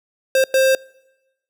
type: tone bursts at uneven times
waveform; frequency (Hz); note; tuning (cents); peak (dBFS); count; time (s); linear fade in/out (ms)
square; 529; C5; +19; -13; 2; 0.35-0.44 / 0.54-0.75; 2
effects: noise-tail reverb RT60 1.0 s tail -25 dB re dry